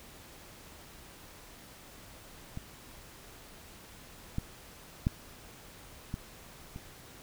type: clicks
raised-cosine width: 5 ms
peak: -26 / -19 / -14 / -22 / -29 dBFS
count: 5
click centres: 2.574 / 4.384 / 5.069 / 6.141 / 6.761 s
effects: pink hiss -52 dBFS RMS until 7.22 s